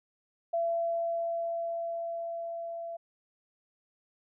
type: tone with level ramp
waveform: sine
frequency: 674 Hz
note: E5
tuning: 38 cents sharp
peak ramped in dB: -26 to -36 dBFS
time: 0.53-2.97 s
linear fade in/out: 10 ms
effects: none